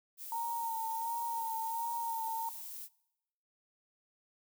violet noise, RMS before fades -45 dBFS, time 0.17-2.89 s, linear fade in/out 50 ms
sine tone with vibrato, 918 Hz, A#5, 27 cents flat, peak -34 dBFS, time 0.32-2.49 s, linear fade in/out 2 ms, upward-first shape sine, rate 1.4 Hz, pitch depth 33 cents each way
effects noise-tail reverb RT60 0.9 s tail -23 dB re dry

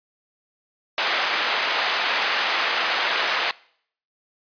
white band-pass noise, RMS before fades -23 dBFS, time 0.98-3.51 s, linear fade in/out 0 ms, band 640 to 2900 Hz, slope 12 dB/octave, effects noise-tail reverb RT60 0.6 s tail -22 dB re dry + resampled to 11025 Hz

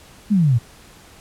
sine exponential sweep, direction down, 220 to 110 Hz, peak -12 dBFS, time 0.3-0.59 s, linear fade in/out 20 ms, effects pink hiss -46 dBFS RMS until 1.2 s + low-pass 12000 Hz 12 dB/octave

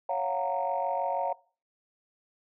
sine chord, Gb major seventh, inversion second, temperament just, 555 / 693.7 / 740 / 925 Hz, Db5 / F5 / Gb5 / Bb5, +2 / -12 / 0 / -14 cents, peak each -32 dBFS, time 0.09-1.33 s, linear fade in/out 5 ms, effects noise-tail reverb RT60 0.4 s tail -22 dB re dry + tanh soft clip ceiling -18 dBFS

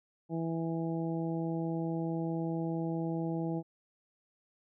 harmonic tone, 164.6 Hz, E3, 2 cents flat, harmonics 1 / 2 / 3 / 4 / 5, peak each -34 / -35 / -42 / -44 / -45 dBFS, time 0.29-3.63 s, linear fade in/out 50 ms, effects none

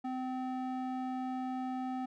square tone with band-pass filter, 256.9 Hz, C4, 32 cents flat, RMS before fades -37 dBFS, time 0.04-2.06 s, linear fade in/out 10 ms, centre 540 Hz, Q 3.2, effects none

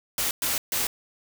white noise bursts at uneven times, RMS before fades -26 dBFS, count 3, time 0.18-0.31 / 0.42-0.58 / 0.72-0.87 s, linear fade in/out 2 ms, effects none

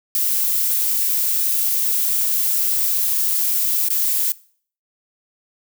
violet noise with dropouts, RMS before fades -19 dBFS, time 0.15-4.32 s, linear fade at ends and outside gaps 1 ms, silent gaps 3.886-3.903 s, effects noise-tail reverb RT60 0.5 s tail -21 dB re dry

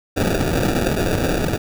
violet noise with sample-and-hold, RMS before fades -19 dBFS, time 0.16-1.58 s, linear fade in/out 20 ms, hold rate 1050 Hz, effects none

